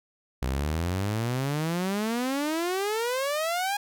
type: exponential sweep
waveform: sawtooth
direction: up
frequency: 61.74 to 829 Hz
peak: -22 dBFS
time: 0.42-3.77 s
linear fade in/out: 5 ms
effects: none